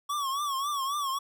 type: tone with vibrato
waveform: square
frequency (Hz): 1122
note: C#6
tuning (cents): +21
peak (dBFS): -29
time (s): 0.09-1.19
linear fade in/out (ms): 10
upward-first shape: triangle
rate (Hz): 3.7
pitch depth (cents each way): 120
effects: none